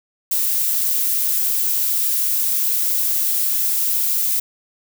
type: noise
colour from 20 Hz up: violet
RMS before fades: -19 dBFS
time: 0.31-4.4 s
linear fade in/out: 5 ms
effects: none